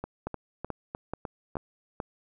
two click trains, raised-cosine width 1 ms, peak -20 / -18 dBFS, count 6 / 5, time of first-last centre 0.04-1.555 / 0.27-2.002 s, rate 3.3 / 2.31 Hz, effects none

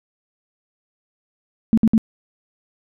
sine tone bursts, 223.5 Hz, A3, 27 cents sharp, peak -10 dBFS, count 3, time 1.73-1.979 s, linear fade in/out 0 ms, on 45 ms, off 57 ms, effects none

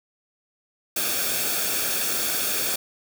white noise with comb filter, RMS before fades -25 dBFS, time 0.96-2.76 s, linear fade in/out 5 ms, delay 1 ms, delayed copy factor -0.6, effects none

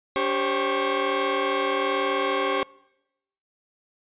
sawtooth tone cluster, 285.6 / 391.7 / 530 / 1100 Hz, D4 / G4 / C5 / C#6, -48 / -1 / +22 / -14 cents, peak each -28 / -23 / -23 / -23 dBFS, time 0.16-2.63 s, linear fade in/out 0 ms, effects noise-tail reverb RT60 0.9 s tail -25 dB re dry + resampled to 8000 Hz

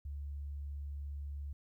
sine tone, 71.4 Hz, D2, 48 cents flat, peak -39 dBFS, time 0.05-1.53 s, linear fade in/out 5 ms, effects 13-bit

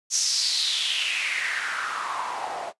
white noise with band-pass filter sweep, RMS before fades -27 dBFS, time 0.1-2.73 s, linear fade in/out 50 ms, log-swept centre 6300 to 640 Hz, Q 4.6, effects noise-tail reverb RT60 0.1 s tail -17 dB re dry + resampled to 24000 Hz

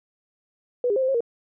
sine tone with pitch steps, 491.1 / 406.8 / 528 / 519 / 539 / 468.2 Hz, B4 / G#4 / C5 / C5 / C#5 / A#4, -10 / -36 / +16 / -14 / -49 / +8 cents, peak -19 dBFS, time 0.84-1.206 s, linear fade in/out 2 ms, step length 61 ms, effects none

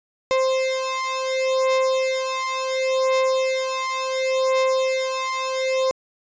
35% pulse beating tone pair, 523.3 / 524 Hz, C5 / C5, 0 / +2 cents, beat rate 0.7 Hz, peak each -21 dBFS, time 0.31-5.91 s, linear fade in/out 0 ms, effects resampled to 16000 Hz

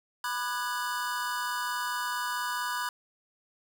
square chord, G# half-diminished seventh, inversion first, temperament equal with one note detuned, 987.8 / 1204.2 / 1480 / 1661.2 Hz, B5 / D6 / F#6 / G#6, 0 / +43 / 0 / 0 cents, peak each -34 / -38 / -37 / -39 dBFS, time 0.24-2.89 s, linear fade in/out 2 ms, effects none

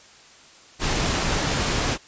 pink noise, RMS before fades -23 dBFS, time 0.79-1.98 s, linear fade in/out 50 ms, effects white hiss -49 dBFS RMS until 2.07 s + resampled to 16000 Hz

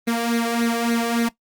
sawtooth tone with flanger, 233.1 Hz, A#3, in tune, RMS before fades -21 dBFS, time 0.07-1.29 s, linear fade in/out 10 ms, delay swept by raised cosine 0.48 to 1.78 ms, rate 3.5 Hz, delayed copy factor +0.7, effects noise-tail reverb RT60 0.1 s tail -17 dB re dry + Opus 32 kbps

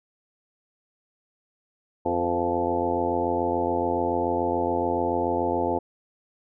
harmonic tone with a mistuned harmonic, 87 Hz, F2, 6 cents flat, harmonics 1 / 2 / 3 / 4 / 5 / 6 / 7 / 8 / 9 / 10, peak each -36 / -41 / -31 / -29 / -31 / -29 / -38 / -30 / -36 / -29 dBFS, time 2.05-5.79 s, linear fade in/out 10 ms, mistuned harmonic 6, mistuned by -27 cents, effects none

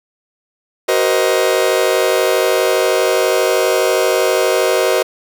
40% pulse chord, C half-diminished seventh, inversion second, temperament just, 376.7 / 470.9 / 523.3 / 627.9 Hz, Gb4 / Bb4 / C5 / Eb5, +31 / +18 / 0 / +16 cents, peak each -17 dBFS, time 0.88-5.03 s, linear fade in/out 10 ms, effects none

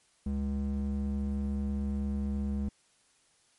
triangle ring-modulated tone, 138.59 Hz, C#3, in tune, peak -24 dBFS, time 0.26-2.69 s, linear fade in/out 5 ms, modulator 67 Hz, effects white hiss -67 dBFS RMS until 3.58 s + MP3 48 kbps

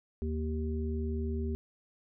harmonic tone, 77.78 Hz, D#2, in tune, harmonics 1 / 3 / 5, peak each -32 / -37 / -39 dBFS, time 0.22-1.55 s, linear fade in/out 0 ms, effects none

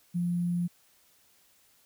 sine tone with sample-and-hold, 174.61 Hz, F3, in tune, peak -26 dBFS, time 0.14-0.68 s, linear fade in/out 20 ms, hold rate 11025 Hz, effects white hiss -64 dBFS RMS until 1.85 s

